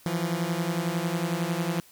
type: beating tone pair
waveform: sawtooth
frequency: 164.81 / 175.81 Hz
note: E3 / F3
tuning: 0 / +12 cents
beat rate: 11 Hz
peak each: -25 dBFS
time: 0.06-1.8 s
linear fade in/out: 0 ms
effects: white hiss -55 dBFS RMS until 1.91 s